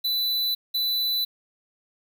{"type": "tone pair in turn", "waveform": "square", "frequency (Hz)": [3988, 3988], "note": ["B7", "B7"], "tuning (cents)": [16, 16], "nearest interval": "unison", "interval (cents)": 0, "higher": "neither", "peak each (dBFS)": -23, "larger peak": "neither", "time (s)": [[0.04, 0.55], [0.74, 1.25]], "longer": "neither", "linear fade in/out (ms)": 10, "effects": ["9-bit"]}